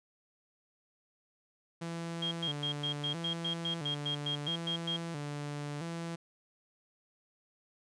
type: tone with vibrato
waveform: sawtooth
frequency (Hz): 156.4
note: D#3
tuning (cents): +9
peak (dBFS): -33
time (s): 1.81-6.16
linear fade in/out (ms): 10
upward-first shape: square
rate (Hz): 0.75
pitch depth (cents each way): 120
type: tone bursts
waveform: sine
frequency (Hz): 3237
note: G#7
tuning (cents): -45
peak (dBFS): -32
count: 14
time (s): 2.22-4.966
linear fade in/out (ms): 5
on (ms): 94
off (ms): 110
effects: resampled to 22050 Hz